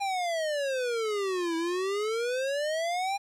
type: exponential two-way sweep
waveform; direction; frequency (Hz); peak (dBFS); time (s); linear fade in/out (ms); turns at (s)
square; down then up; 810 to 325.4 to 810; -28; 0-3.18; 20; 1.56
effects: low-pass 8000 Hz 12 dB/octave + 10-bit

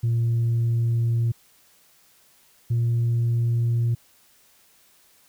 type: tone pair in turn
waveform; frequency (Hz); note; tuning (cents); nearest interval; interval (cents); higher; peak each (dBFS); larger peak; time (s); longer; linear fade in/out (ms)
sine; 116.54 / 117.55; A#2 / A#2; 0 / +15; unison; 15; second; -17; neither; 0.03-1.32 / 2.7-3.95; first; 10
effects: tanh soft clip ceiling -17 dBFS + white hiss -58 dBFS RMS until 5.28 s

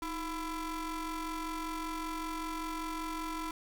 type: ring-modulated tone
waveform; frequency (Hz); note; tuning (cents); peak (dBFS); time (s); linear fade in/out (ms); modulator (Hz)
30% pulse; 338.8; E4; +48; -30; 0.02-3.51; 2; 655
effects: none

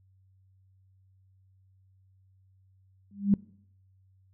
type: tone with exponential growth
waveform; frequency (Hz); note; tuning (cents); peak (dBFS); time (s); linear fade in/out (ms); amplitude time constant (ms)
sine; 200.6; G3; +40; -15; 3.11-3.34; 2; 50
effects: noise-tail reverb RT60 0.7 s tail -23 dB re dry + added 95 Hz sine -60 dBFS peak until 4.33 s

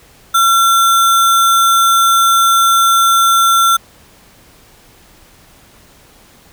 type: tone with sample-and-hold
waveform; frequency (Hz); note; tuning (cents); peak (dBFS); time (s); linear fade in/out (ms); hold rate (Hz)
sine; 1360; F6; -46; -7; 0.34-3.77; 10; 4900
effects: pink hiss -45 dBFS RMS until 6.52 s

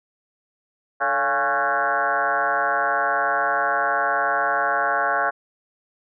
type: tone with frequency modulation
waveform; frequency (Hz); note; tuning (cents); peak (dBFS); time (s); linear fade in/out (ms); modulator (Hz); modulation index
sine; 1100; C#6; -14; -18; 1-5.31; 20; 133; 4
effects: none

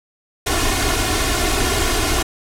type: noise with comb filter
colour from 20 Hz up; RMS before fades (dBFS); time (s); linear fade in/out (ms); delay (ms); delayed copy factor
pink; -18; 0.46-2.23; 10; 2.8; +0.85
effects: low-pass 11000 Hz 12 dB/octave

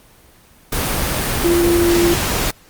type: tone in noise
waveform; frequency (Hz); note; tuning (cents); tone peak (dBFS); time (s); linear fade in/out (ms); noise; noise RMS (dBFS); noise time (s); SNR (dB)
sine; 343.7; F4; -28; -12; 1.44-2.14; 5; pink; -19; 0.72-2.51; +4
effects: pink hiss -48 dBFS RMS until 2.69 s + Opus 24 kbps

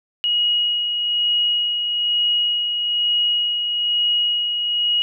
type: tone with tremolo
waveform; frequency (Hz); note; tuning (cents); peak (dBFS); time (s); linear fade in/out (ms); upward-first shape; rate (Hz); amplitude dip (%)
sine; 2895; F#7; -38; -15; 0.24-5.02; 0; sine; 1.1; 40
effects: none

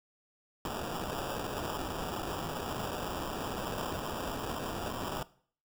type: noise with sample-and-hold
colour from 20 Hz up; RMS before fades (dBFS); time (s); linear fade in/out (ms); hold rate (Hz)
violet; -37; 0.65-5.23; 2; 2100
effects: noise-tail reverb RT60 0.5 s tail -19 dB re dry

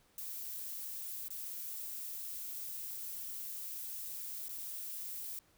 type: noise with dropouts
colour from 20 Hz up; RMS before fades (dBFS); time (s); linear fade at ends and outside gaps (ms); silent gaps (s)
violet; -43; 0.18-5.39; 1; 1.283-1.304 / 4.483-4.492
effects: pink hiss -69 dBFS RMS until 5.57 s

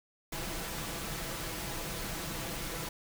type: noise with comb filter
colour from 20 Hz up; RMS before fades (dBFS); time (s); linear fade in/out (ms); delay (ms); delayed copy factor
pink; -38; 0.32-2.89; 5; 6; +0.5
effects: none

